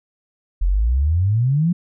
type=exponential sweep; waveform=sine; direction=up; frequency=41.2 to 181.2 Hz; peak=-14 dBFS; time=0.61-1.73 s; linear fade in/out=10 ms; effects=none